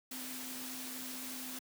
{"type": "tone in noise", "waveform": "sine", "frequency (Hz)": 255.9, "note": "C4", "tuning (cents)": -38, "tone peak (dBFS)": -47, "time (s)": [0.11, 1.59], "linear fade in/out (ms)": 5, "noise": "white", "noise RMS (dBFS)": -44, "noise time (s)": [0.11, 1.59], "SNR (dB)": -6, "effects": ["high-pass 150 Hz 12 dB/octave"]}